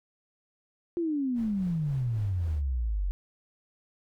sine exponential sweep, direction down, 351.7 to 44.19 Hz, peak -26 dBFS, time 0.97-3.11 s, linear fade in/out 0 ms
brown noise with tremolo, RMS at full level -43 dBFS, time 1.34-2.63 s, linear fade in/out 50 ms, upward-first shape sine, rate 3.7 Hz, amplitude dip 50%
effects none

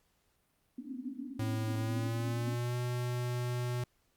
white band-pass noise, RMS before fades -42 dBFS, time 0.78-2.55 s, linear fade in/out 5 ms, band 240 to 280 Hz, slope 96 dB/octave
square tone with pitch glide, 110 to 122.76 Hz, A2 to B2, 0 to -10 cents, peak -33 dBFS, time 1.39-3.84 s, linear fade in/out 5 ms, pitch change +190 cents, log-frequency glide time 1.76-2.77 s
effects pink hiss -74 dBFS RMS until 4.16 s + Opus 48 kbps

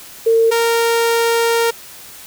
sine / sawtooth tone pair in turn, 454.2 / 463.2 Hz, A#4 / A#4, -45 / -11 cents, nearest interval unison, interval 34 cents, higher second, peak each -9 dBFS, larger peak neither, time 0.26-0.51 / 0.51-1.71 s, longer second, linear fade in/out 10 ms, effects white hiss -37 dBFS RMS until 2.26 s

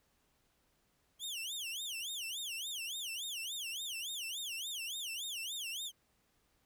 sawtooth tone with vibrato, 3136 Hz, G7, in tune, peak -36 dBFS, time 1.19-5.92 s, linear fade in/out 50 ms, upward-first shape sine, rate 3.5 Hz, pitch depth 290 cents each way, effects pink hiss -75 dBFS RMS until 6.65 s

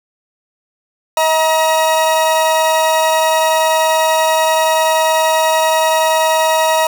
40% pulse tone pair together, 636.8 / 950 Hz, D#5 / A#5, +40 / +33 cents, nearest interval perfect fifth, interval 693 cents, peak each -13 dBFS, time 1.17-6.87 s, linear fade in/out 2 ms, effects none

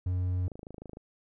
triangle tone, 90.8 Hz, F#2, 32 cents flat, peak -25 dBFS, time 0.06-0.48 s, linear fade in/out 5 ms
click train, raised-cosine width 2 ms, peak -30 dBFS, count 14, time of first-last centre 0.48-0.971 s, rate 26.5 Hz
effects none

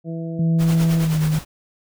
harmonic tone, 164.9 Hz, E3, 1 cent sharp, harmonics 1 / 2 / 3 / 4, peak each -26 / -32 / -36 / -38 dBFS, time 0.04-1.09 s, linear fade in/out 50 ms
sine tone with pitch glide, 164.1 to 155.43 Hz, E3 to D#3, -8 to -1 cents, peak -16 dBFS, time 0.39-1.39 s, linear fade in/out 5 ms, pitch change -93 cents, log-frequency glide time 0.98-1.2 s
pink noise with tremolo, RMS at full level -29 dBFS, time 0.58-1.45 s, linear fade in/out 50 ms, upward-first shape sine, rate 9.4 Hz, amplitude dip 60%
effects none

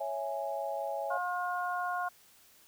sine chord, C# minor, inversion none, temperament equal, 554.4 / 659.3 / 830.6 Hz, C#5 / E5 / G#5, 0 / 0 / 0 cents, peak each -37 dBFS, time 0-1.18 s, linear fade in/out 10 ms
harmonic tone, 357.3 Hz, F4, 40 cents sharp, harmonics 2 / 3 / 4, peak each -34 / -36 / -37 dBFS, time 1.1-2.09 s, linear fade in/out 10 ms
effects white hiss -61 dBFS RMS until 2.67 s

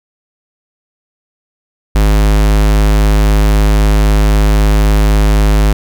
square tone, 51.91 Hz, G#1, in tune, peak -7 dBFS, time 1.95-5.73 s, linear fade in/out 5 ms, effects 8-bit

